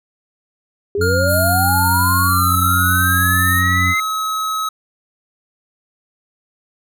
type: linear sweep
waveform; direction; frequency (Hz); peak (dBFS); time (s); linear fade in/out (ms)
sine; up; 392 to 2094; -16; 0.95-4; 2
type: harmonic tone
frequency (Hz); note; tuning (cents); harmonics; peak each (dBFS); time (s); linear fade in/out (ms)
91; F#2; -28; 1 / 2 / 3; -17 / -26 / -27; 0.97-3.95; 50
type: tone with pitch glide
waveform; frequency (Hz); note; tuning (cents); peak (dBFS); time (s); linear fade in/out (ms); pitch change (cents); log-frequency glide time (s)
square; 1414 to 1281.8; F6 to E6; +21 to -49; -19; 1.01-4.69; 5; -170; 2.25-2.66
type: band-pass noise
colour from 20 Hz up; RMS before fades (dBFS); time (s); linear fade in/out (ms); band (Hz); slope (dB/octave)
white; -24; 1.26-3.63; 50; 10000 to 13000; 48
effects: none